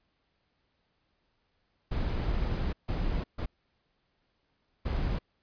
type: noise bursts at uneven times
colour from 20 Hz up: brown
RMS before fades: -30 dBFS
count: 4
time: 1.91-2.73 / 2.88-3.24 / 3.38-3.46 / 4.85-5.19 s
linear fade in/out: 10 ms
effects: pink hiss -75 dBFS RMS until 5.42 s + resampled to 11025 Hz